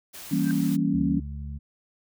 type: noise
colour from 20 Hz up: white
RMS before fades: -41 dBFS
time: 0.13-0.77 s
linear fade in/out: 20 ms
type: chord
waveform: sine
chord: E diminished seventh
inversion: none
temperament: equal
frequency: 164.81 / 196 / 233.1 / 277.2 Hz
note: E3 / G3 / Bb3 / Db4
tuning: 0 / 0 / 0 / 0 cents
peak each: -27 / -27 / -28 / -25 dBFS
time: 0.31-1.2 s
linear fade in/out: 10 ms
type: tone with exponential growth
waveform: sine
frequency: 1569 Hz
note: G6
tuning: 1 cent sharp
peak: -30 dBFS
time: 0.38-0.51 s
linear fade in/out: 0 ms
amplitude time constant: 27 ms
type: harmonic tone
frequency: 71.5 Hz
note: D2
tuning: 46 cents flat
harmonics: 1 / 2 / 3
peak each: -33 / -39 / -43 dBFS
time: 0.93-1.59 s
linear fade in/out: 20 ms
effects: none